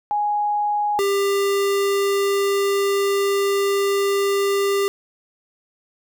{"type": "tone pair in turn", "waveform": ["sine", "square"], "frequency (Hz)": [830.6, 397.9], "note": ["G#5", "G4"], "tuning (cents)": [0, 26], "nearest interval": "octave + minor second", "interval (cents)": 1274, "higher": "first", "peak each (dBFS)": -18, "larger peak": "neither", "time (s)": [[0.11, 0.99], [0.99, 4.88]], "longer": "second", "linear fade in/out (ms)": 0, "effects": []}